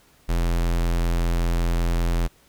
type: tone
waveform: square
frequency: 42.61 Hz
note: F1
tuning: 42 cents flat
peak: -20 dBFS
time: 0.28-2.28 s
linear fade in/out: 20 ms
effects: pink hiss -57 dBFS RMS until 2.48 s